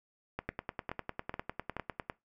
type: two click trains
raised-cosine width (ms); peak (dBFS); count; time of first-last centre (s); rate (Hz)
0.5; -20 / -22; 18 / 4; 0.39-2.099 / 0.49-1.767; 9.95 / 2.35
effects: noise-tail reverb RT60 0.2 s tail -21 dB re dry